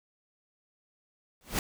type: noise with exponential growth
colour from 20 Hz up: pink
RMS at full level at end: -25 dBFS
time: 1.41-1.59 s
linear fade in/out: 1 ms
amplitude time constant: 37 ms
effects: none